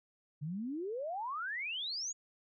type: exponential sweep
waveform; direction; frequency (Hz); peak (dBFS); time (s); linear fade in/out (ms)
sine; up; 139.9 to 6970; -36; 0.41-2.13; 20
effects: none